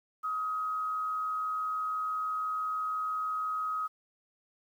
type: tone with frequency modulation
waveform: sine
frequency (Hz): 1264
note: D#6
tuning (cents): +27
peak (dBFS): -30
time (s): 0.23-3.88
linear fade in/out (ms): 20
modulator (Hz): 106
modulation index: 0.3
effects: 10-bit